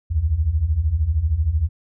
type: beating tone pair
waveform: sine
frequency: 69.4 / 82.4 Hz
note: C#2 / E2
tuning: +3 / 0 cents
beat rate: 13 Hz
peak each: -22 / -18 dBFS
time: 0.1-1.69 s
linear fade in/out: 20 ms
effects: none